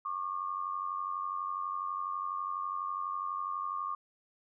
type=tone pair together; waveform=sine; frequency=1100 / 1192.1 Hz; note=C#6 / D6; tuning=-14 / +26 cents; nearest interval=minor second; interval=140 cents; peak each=-36 / -36 dBFS; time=0.05-3.95 s; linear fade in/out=5 ms; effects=none